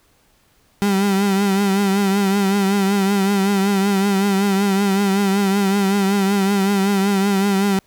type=tone with vibrato; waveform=35% pulse; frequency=197.5 Hz; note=G3; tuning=13 cents sharp; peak=-13 dBFS; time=0.82-7.79 s; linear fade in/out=0 ms; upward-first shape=triangle; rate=5.3 Hz; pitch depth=66 cents each way; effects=pink hiss -58 dBFS RMS until 7.86 s